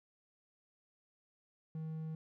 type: tone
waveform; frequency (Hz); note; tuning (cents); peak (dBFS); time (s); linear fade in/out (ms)
triangle; 158.6; D#3; +33; -37; 1.75-2.15; 2
effects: none